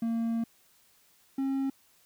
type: tone pair in turn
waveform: triangle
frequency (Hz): 229.3 / 270.2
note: A#3 / C#4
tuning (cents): -28 / -44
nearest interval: minor third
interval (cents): 284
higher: second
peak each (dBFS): -25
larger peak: neither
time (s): 0.02-0.44 / 1.38-1.7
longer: first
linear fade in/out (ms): 5
effects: white hiss -64 dBFS RMS until 2.05 s